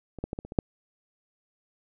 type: clicks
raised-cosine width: 2 ms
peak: -26 / -17 / -18 / -20 / -28 / -24 / -8 dBFS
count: 7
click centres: 0.187 / 0.24 / 0.331 / 0.389 / 0.45 / 0.521 / 0.588 s
effects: none

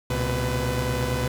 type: tone cluster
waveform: sawtooth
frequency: 68.5 / 119.2 / 128 / 499.7 Hz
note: C#2 / A#2 / C3 / B4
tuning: -20 / +39 / -38 / +20 cents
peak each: -25 dBFS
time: 0.1-1.28 s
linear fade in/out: 5 ms
effects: none

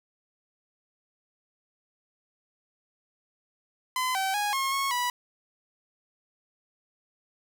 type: tone with pitch steps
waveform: sawtooth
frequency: 1020 / 769 / 827 / 1079 / 1096 / 980 Hz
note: C6 / G5 / G#5 / C#6 / C#6 / B5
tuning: -44 / -33 / -8 / -47 / -20 / -14 cents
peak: -22 dBFS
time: 3.96-5.1 s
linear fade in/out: 2 ms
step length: 190 ms
effects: none

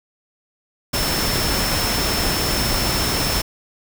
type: tone in noise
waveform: sine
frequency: 5330 Hz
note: E8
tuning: 18 cents sharp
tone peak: -25 dBFS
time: 0.93-3.42 s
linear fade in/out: 10 ms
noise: pink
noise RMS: -21 dBFS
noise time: 0.93-3.42 s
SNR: -7 dB
effects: none

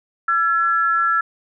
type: tone pair together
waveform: sine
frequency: 1348.6 / 1690 Hz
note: E6 / G#6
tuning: +39 / +30 cents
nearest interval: major third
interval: 391 cents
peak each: -16 / -21 dBFS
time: 0.28-1.21 s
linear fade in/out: 5 ms
effects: none

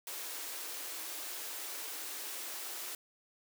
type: high-pass noise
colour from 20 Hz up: white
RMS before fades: -42 dBFS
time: 0.07-2.95 s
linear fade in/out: 2 ms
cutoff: 280 Hz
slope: 96 dB/octave
effects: none

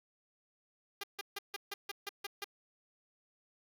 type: tone bursts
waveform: 5% pulse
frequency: 402.3 Hz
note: G4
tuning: 45 cents sharp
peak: -27 dBFS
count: 9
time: 1.01-2.444 s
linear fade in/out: 5 ms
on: 26 ms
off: 150 ms
effects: none

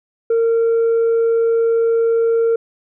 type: tone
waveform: sine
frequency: 458.7 Hz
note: A#4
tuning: 28 cents flat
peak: -10 dBFS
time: 0.3-2.56 s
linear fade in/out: 5 ms
effects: tanh soft clip ceiling -11 dBFS

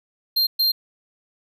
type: tone bursts at uneven times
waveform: square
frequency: 4186 Hz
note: C8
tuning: in tune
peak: -17 dBFS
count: 2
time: 0.36-0.47 / 0.59-0.72 s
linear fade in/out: 10 ms
effects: none

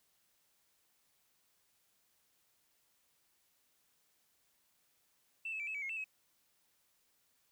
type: tone with pitch steps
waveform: sine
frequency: 2669 / 2594 / 2332 / 2591 / 2286 / 2155 / 2663 / 2559 Hz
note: E7 / E7 / D7 / E7 / D7 / C#7 / E7 / D#7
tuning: +21 / -28 / -13 / -30 / -47 / -49 / +17 / +48 cents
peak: -37 dBFS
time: 5.45-6.042 s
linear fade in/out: 5 ms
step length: 74 ms
effects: tanh soft clip ceiling -33 dBFS + white hiss -75 dBFS RMS until 7.51 s

